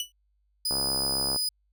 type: tone with exponential decay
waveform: sawtooth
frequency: 2960 Hz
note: F#7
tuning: in tune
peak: -22 dBFS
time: 0-0.12 s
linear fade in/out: 1 ms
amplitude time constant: 24 ms
type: tone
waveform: sawtooth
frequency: 4978 Hz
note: D#8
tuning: in tune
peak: -23 dBFS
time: 0.65-1.49 s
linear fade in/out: 5 ms
type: click train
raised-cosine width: 1 ms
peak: -20 dBFS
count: 45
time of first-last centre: 0.71-1.361 s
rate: 67.6 Hz
effects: added 50 Hz sine -67 dBFS peak until 1.72 s